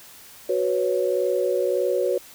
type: chord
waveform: sine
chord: F# suspended fourth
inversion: none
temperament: just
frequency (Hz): 370 / 493.3 / 555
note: F#4 / B4 / C#5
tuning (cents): 0 / -2 / +2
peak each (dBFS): -24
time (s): 0.49-2.18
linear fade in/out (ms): 5
effects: white hiss -46 dBFS RMS until 2.34 s